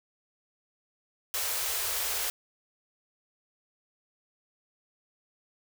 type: band-stop noise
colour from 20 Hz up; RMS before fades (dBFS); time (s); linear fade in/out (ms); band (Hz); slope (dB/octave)
white; -31; 1.34-2.3; 0; 100 to 370; 96
effects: none